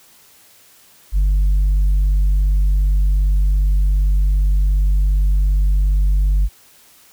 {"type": "tone", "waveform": "sine", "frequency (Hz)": 48.69, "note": "G1", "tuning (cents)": -11, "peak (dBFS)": -9, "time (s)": [1.12, 6.49], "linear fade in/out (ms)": 50, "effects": ["tanh soft clip ceiling -11 dBFS", "white hiss -49 dBFS RMS until 7.12 s"]}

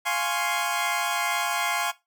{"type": "chord", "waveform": "20% pulse", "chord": "Db major seventh", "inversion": "first", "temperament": "equal", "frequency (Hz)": [698.5, 830.6, 1046.5, 1108.7], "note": ["F5", "Ab5", "C6", "Db6"], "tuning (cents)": [0, 0, 0, 0], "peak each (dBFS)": [-25, -24, -25, -27], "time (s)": [0.05, 1.92], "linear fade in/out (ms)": 20, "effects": ["noise-tail reverb RT60 0.2 s tail -17 dB re dry"]}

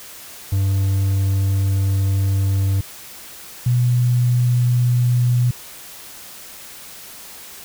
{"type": "tone pair in turn", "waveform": ["triangle", "sine"], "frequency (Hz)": [97.3, 122.59], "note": ["G2", "B2"], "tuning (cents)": [-12, -12], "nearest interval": "major third", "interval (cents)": 400, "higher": "second", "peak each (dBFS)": -13, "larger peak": "neither", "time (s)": [[0.52, 2.81], [3.66, 5.51]], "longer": "first", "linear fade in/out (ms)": 5, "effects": ["white hiss -38 dBFS RMS until 7.64 s"]}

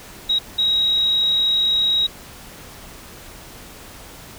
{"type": "tone bursts at uneven times", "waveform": "sine", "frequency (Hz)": 3816, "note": "A#7", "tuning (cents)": 40, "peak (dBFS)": -15, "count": 2, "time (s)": [[0.29, 0.39], [0.58, 2.07]], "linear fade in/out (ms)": 10, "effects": ["pink hiss -40 dBFS RMS until 4.38 s"]}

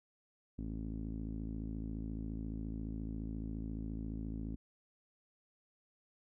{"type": "tone with low-pass filter", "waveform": "sawtooth", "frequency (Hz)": 54.4, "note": "A1", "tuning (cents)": -19, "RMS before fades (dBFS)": -41, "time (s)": [0.58, 4.56], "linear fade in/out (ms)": 10, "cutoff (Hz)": 260, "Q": 3.8, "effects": []}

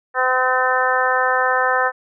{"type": "harmonic tone", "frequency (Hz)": 255.9, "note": "C4", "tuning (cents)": -38, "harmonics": [2, 3, 4, 5, 6, 7], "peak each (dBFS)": [-22, -22, -22, -22, -22, -22], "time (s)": [0.14, 1.92], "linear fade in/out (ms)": 50, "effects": []}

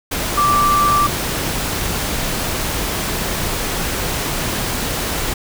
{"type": "tone in noise", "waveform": "sine", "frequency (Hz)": 1171, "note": "D6", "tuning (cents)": -5, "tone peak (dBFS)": -12, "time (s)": [0.37, 1.07], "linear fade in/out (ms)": 10, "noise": "pink", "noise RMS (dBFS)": -21, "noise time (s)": [0.11, 5.34], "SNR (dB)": 6, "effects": []}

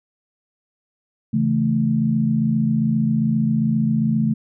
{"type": "chord", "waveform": "sine", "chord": "A major", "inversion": "first", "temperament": "just", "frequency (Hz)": [137.5, 165, 220], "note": ["C#3", "E3", "A3"], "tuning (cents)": [-14, 2, 0], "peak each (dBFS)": [-22, -23, -18], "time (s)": [1.33, 4.34], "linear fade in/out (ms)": 10, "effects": []}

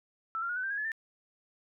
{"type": "tone with pitch steps", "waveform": "sine", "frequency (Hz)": [1325, 1382.9, 1443.3, 1506.3, 1572.1, 1640.7, 1712.4, 1787.1], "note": ["E6", "F6", "F#6", "F#6", "G6", "G#6", "A6", "A6"], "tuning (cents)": [9, -17, -43, 31, 5, -22, -47, 26], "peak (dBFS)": -31, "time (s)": [0.35, 0.918], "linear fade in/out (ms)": 0, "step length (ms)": 71, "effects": []}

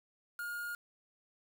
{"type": "tone with quantisation", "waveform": "triangle", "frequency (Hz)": 1423, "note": "F6", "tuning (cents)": 32, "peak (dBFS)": -36, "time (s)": [0.39, 0.75], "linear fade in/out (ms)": 2, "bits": 8, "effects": []}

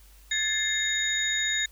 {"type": "tone cluster", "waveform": "sine", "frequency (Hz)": [1663, 1757, 2109, 3723, 6890], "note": ["G#6", "A6", "C7", "A#7", "A8"], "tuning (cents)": [2, -3, 13, -3, -37], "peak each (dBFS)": [-36, -31, -31, -28, -31], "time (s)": [0.31, 1.66], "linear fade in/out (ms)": 5, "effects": ["added 50 Hz sine -51 dBFS peak until 1.71 s", "white hiss -58 dBFS RMS until 1.71 s"]}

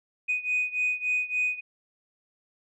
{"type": "beating tone pair", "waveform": "sine", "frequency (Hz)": [2489, 2492.5], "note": ["D#7", "D#7"], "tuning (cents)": [0, 2], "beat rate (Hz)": 3.5, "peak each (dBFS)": [-26, -28], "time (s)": [0.28, 1.61], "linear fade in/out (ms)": 20, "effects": ["tanh soft clip ceiling -19 dBFS"]}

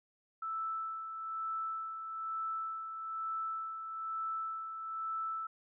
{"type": "tone with tremolo", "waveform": "sine", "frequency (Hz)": 1318.5, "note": "E6", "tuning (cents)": 0, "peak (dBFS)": -34, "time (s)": [0.42, 5.47], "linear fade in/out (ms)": 5, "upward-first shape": "sine", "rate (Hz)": 1.1, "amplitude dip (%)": 50, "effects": []}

